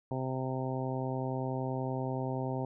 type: harmonic tone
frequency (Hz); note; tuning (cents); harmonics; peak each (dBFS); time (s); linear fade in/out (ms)
130.5; C3; -4; 1 / 2 / 3 / 4 / 5 / 6 / 7; -35 / -38 / -40 / -41 / -42 / -43 / -43; 0.11-2.65; 2
effects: none